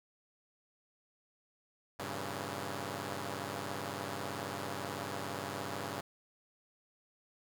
5% pulse chord, G diminished seventh, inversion none, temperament equal, 98 / 116.54 / 138.59 / 164.81 Hz, G2 / Bb2 / Db3 / Fb3, 0 / 0 / 0 / 0 cents, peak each -30 / -35 / -31 / -36 dBFS, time 1.99-6.01 s, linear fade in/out 5 ms, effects none

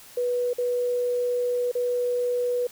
sine tone with dropouts, 490 Hz, B4, 14 cents flat, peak -22 dBFS, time 0.17-2.67 s, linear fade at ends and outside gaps 5 ms, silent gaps 0.533-0.583 / 1.716-1.751 s, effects white hiss -48 dBFS RMS until 2.71 s

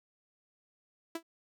sawtooth tone with exponential decay, 330.7 Hz, E4, 6 cents sharp, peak -28 dBFS, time 1.15-1.23 s, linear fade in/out 5 ms, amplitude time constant 16 ms, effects none

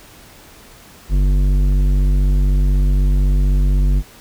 triangle tone with tanh clipping, 48 Hz, G1, 36 cents flat, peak -13 dBFS, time 1.09-4.03 s, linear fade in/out 50 ms, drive 16 dB, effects pink hiss -43 dBFS RMS until 4.2 s

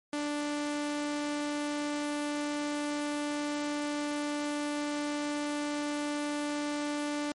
sawtooth tone, 293.7 Hz, D4, in tune, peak -27 dBFS, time 0.13-7.32 s, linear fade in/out 2 ms, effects MP3 48 kbps

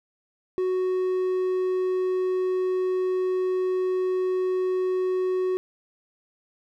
triangle tone, 370 Hz, F#4, in tune, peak -20 dBFS, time 0.58-5.57 s, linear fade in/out 0 ms, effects none

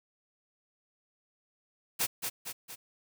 white noise with echo, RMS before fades -29 dBFS, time 1.99-2.07 s, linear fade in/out 20 ms, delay 230 ms, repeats 3, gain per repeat -5 dB, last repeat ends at 2.76 s, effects none

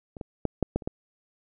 clicks, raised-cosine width 2 ms, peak -27 / -21 / -11 / -9 / -12 / -28 / -15 dBFS, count 7, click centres 0.168 / 0.212 / 0.453 / 0.627 / 0.76 / 0.822 / 0.875 s, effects none

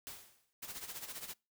white noise with exponential decay, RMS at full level -44 dBFS, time 0.07-0.53 s, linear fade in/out 0 ms, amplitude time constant 99 ms
white noise with tremolo, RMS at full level -43 dBFS, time 0.62-1.34 s, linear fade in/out 10 ms, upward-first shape sine, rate 15 Hz, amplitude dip 70%
effects noise-tail reverb RT60 0.3 s tail -26 dB re dry

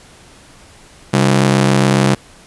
sawtooth ring-modulated tone, 164.81 Hz, E3, in tune, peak -3 dBFS, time 1.13-2.15 s, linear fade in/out 10 ms, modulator 33.6 Hz, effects pink hiss -43 dBFS RMS until 2.46 s + resampled to 24000 Hz

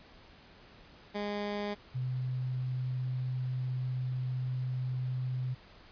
15% pulse / sine tone pair in turn, 205.7 / 127.46 Hz, G#3 / C3, -16 / -45 cents, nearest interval minor sixth, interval 829 cents, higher first, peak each -27 / -31 dBFS, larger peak first, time 1.14-1.75 / 1.94-5.55 s, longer second, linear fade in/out 20 ms, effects pink hiss -56 dBFS RMS until 5.91 s + resampled to 11025 Hz

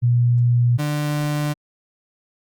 sine / 35% pulse tone pair in turn, 120.7 / 148.28 Hz, B2 / D3, -39 / +17 cents, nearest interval major third, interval 356 cents, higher second, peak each -13 / -18 dBFS, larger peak first, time 0.02-0.78 / 0.78-1.54 s, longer neither, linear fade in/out 20 ms, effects Opus 48 kbps

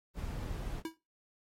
brown noise, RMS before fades -39 dBFS, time 0.14-0.83 s, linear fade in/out 50 ms
square tone with exponential decay, 324 Hz, E4, 30 cents flat, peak -33 dBFS, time 0.85-0.97 s, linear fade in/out 2 ms, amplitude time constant 25 ms
effects noise-tail reverb RT60 0.3 s tail -23 dB re dry + AAC 48 kbps

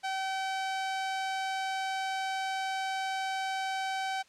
sawtooth tone, 767 Hz, G5, 38 cents flat, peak -27 dBFS, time 0.03-4.23 s, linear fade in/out 20 ms, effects white hiss -62 dBFS RMS until 4.28 s + low-pass 6000 Hz 12 dB/octave

